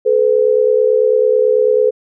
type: tone pair together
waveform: sine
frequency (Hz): 432.9 / 502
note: A4 / B4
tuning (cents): -28 / +28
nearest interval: minor third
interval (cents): 256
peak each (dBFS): -12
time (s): 0.05-1.91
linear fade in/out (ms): 20
effects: none